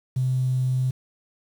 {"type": "tone", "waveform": "triangle", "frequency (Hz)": 128.7, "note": "C3", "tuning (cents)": -28, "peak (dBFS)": -16, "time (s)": [0.16, 0.91], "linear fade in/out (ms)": 10, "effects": ["tanh soft clip ceiling -18 dBFS", "8-bit"]}